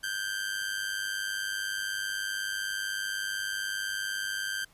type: tone with amplitude modulation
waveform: sawtooth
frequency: 1568 Hz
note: G6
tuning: in tune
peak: -24 dBFS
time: 0.03-4.65 s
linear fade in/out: 10 ms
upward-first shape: sine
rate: 100 Hz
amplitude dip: 80%
effects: pink hiss -62 dBFS RMS until 4.73 s + resampled to 32000 Hz